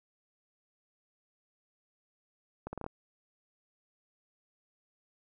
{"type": "accelerating click train", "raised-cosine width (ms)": 1, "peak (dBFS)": -24, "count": 6, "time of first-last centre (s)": [2.67, 2.864], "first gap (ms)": 60, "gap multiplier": 0.78, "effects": []}